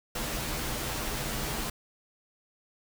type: noise with comb filter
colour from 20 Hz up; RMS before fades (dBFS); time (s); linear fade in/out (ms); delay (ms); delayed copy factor
pink; -33; 0.15-1.7; 5; 11; -0.6
effects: none